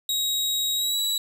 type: tone with pitch glide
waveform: sawtooth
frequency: 3806 to 3906 Hz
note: A#7 to B7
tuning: +35 to -20 cents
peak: -20 dBFS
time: 0.09-1.18 s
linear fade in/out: 2 ms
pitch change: +45 cents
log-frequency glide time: 0.75-0.97 s
effects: 10-bit